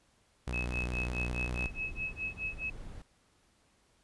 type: tone with vibrato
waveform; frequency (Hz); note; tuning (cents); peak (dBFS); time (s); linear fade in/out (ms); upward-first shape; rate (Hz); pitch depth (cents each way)
sawtooth; 61; B1; -21; -30; 0.47-1.67; 5; sine; 10; 44
type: tone with tremolo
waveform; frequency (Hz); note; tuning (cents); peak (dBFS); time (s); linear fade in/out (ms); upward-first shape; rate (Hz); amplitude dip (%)
sine; 2576; E7; -41; -32; 0.53-2.7; 5; sine; 4.8; 100
type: noise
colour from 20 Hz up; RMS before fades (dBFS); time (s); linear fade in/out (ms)
brown; -45; 0.64-3.02; 2
effects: pink hiss -69 dBFS RMS until 4.03 s + resampled to 24000 Hz